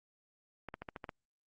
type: clicks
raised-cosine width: 0.5 ms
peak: -27 dBFS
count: 7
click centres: 0.687 / 0.741 / 0.82 / 0.888 / 0.962 / 1.042 / 1.092 s
effects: Opus 48 kbps